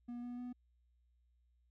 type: tone with pitch steps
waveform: triangle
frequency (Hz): 240.8 / 243.7 / 246.7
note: B3 / B3 / B3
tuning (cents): -44 / -23 / -2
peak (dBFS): -40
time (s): 0.08-0.53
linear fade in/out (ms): 10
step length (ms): 150
effects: added 60 Hz sine -70 dBFS peak until 1.7 s